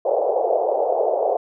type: band-pass noise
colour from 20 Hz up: pink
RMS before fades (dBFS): -20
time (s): 0.05-1.37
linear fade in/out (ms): 5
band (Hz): 450 to 750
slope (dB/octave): 48
effects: none